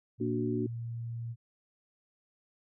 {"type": "tone", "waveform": "sine", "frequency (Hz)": 116.54, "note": "A#2", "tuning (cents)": 0, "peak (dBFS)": -35, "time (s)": [0.18, 1.36], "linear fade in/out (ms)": 50}
{"type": "chord", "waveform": "sine", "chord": "Bb augmented", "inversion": "none", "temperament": "equal with one note detuned", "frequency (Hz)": [232.4, 293.7, 370], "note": ["Bb3", "D4", "F#4"], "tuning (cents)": [-5, 0, 0], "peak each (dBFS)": -34, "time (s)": [0.2, 0.67], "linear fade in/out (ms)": 10}
{"effects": []}